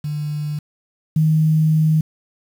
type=tone pair in turn; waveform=sine; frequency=149.2 / 156.68 Hz; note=D3 / D#3; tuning=+28 / +12 cents; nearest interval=minor second; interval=84 cents; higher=second; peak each=-21 / -12 dBFS; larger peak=second; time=0.04-0.59 / 1.16-2.01 s; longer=second; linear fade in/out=5 ms; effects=7-bit